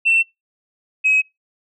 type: tone pair in turn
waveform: sine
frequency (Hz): 2692 / 2548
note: E7 / D#7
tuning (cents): +36 / +41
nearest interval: minor second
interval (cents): 95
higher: first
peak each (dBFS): -11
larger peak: neither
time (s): 0.05-0.23 / 1.04-1.22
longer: neither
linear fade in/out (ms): 20
effects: noise-tail reverb RT60 0.2 s tail -25 dB re dry + tanh soft clip ceiling -8 dBFS